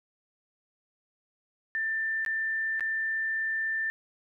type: tone with dropouts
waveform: sine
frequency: 1782 Hz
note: A6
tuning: 22 cents sharp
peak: -27 dBFS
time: 1.75-3.9 s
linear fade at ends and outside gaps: 0 ms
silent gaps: 2.249-2.262 / 2.796-2.807 s
effects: none